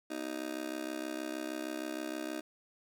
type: tone with amplitude modulation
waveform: 30% pulse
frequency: 311.1 Hz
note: D#4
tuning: in tune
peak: -30 dBFS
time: 0.1-2.41 s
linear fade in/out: 10 ms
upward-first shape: sine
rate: 66.4 Hz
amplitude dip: 95%
effects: none